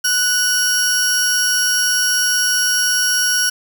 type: tone pair together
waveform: sawtooth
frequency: 1484 / 5603 Hz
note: F#6 / F8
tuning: +5 / +5 cents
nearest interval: octave + major seventh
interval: 2300 cents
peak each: -14 dBFS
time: 0.04-3.5 s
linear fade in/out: 10 ms
effects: 7-bit